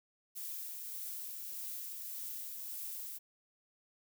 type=noise with tremolo; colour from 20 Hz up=violet; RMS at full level=-42 dBFS; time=0.35-3.19 s; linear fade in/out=20 ms; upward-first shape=triangle; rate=1.7 Hz; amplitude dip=30%; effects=none